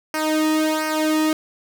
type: tone with flanger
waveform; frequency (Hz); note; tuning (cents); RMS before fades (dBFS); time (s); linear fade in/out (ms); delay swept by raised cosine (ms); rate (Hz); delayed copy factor
sawtooth; 311.1; D#4; 0; -20; 0.14-1.33; 2; 0.27 to 1.37; 1.4; -0.8
effects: none

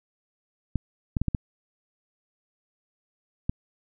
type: clicks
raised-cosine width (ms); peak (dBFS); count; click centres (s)
5; -12; 6; 0.757 / 1.168 / 1.216 / 1.283 / 1.348 / 3.495
effects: none

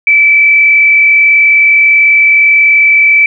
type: tone with frequency modulation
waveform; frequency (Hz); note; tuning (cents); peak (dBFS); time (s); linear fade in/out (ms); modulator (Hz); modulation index
sine; 2312; D7; -28; -3; 0.07-3.26; 2; 41.5; 0.67
effects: none

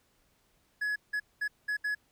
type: tone bursts at uneven times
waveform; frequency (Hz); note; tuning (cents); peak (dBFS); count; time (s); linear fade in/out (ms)
triangle; 1689; G#6; +29; -27; 5; 0.81-0.96 / 1.13-1.2 / 1.41-1.48 / 1.68-1.77 / 1.84-1.95; 10
effects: pink hiss -70 dBFS RMS until 2.11 s

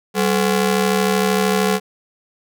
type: ring-modulated tone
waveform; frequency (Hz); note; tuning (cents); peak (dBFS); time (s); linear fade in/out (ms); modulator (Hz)
sawtooth; 311.1; D#4; 0; -8; 0.14-1.8; 50; 119
effects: none

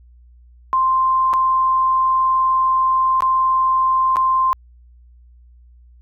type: tone with dropouts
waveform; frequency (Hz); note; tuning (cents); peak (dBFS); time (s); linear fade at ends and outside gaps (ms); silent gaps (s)
sine; 1046.5; C6; 0; -13; 0.73-4.53; 0; 1.332-1.337 / 3.206-3.222 / 4.159-4.168
effects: added 60 Hz sine -44 dBFS peak until 6.01 s

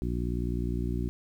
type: harmonic tone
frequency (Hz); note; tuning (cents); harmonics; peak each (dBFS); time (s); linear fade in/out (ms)
59.7; A#1; +42; 1 / 2 / 3 / 4 / 5 / 6; -31 / -34 / -36 / -37 / -38 / -39; 0.02-1.09; 0
effects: 10-bit

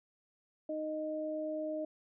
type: tone pair together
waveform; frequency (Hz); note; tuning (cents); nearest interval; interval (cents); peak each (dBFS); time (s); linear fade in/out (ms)
sine; 310 / 618.9; D#4 / D#5; -6 / -9; octave; 1197; -39 / -36; 0.69-1.85; 5
effects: none

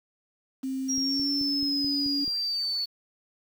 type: tone with pitch glide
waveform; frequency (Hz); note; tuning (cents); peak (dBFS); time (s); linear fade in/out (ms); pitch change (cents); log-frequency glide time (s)
sine; 264.5 to 281.9; C4 to C#4; +19 to +29; -28; 0.63-2.25; 10; +110; 0.93-1.29
type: exponential sweep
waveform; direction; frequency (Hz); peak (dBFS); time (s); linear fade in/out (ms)
sine; down; 5670 to 4435; -26; 0.88-2.86; 20
type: click train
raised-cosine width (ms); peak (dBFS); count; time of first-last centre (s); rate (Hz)
3; -30; 7; 0.98-2.279; 4.62
effects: 8-bit

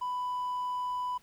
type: tone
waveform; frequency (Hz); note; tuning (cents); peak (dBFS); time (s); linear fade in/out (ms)
triangle; 994; B5; +11; -28; 0.01-1.18; 10
effects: tanh soft clip ceiling -25 dBFS + pink hiss -63 dBFS RMS until 1.22 s

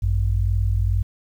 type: tone pair together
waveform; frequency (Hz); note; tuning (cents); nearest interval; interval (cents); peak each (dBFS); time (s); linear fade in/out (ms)
sine; 53.74 / 96; A1 / G2; -40 / -36; minor seventh; 1004; -20; 0.02-1.03; 10
effects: 9-bit

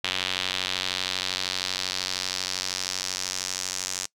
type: tone with band-pass filter sweep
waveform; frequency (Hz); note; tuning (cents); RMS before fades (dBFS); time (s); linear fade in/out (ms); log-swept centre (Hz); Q
sawtooth; 92.8; F#2; +6; -30; 0.04-4.06; 5; 3300 to 6500; 2.3
effects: noise-tail reverb RT60 0.1 s tail -24 dB re dry

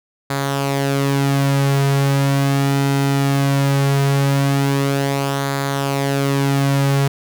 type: tone with flanger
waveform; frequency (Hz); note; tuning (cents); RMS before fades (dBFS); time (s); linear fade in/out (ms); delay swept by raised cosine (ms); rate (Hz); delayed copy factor
sawtooth; 138.7; C#3; +1; -17; 0.3-7.08; 5; 0.35 to 5.45; 0.19; -0.5
effects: none

